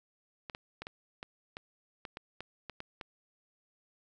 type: clicks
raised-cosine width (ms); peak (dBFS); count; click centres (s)
0.3; -25; 12; 0.498 / 0.549 / 0.82 / 0.869 / 1.229 / 1.569 / 2.052 / 2.171 / 2.406 / 2.697 / 2.804 / 3.012
effects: none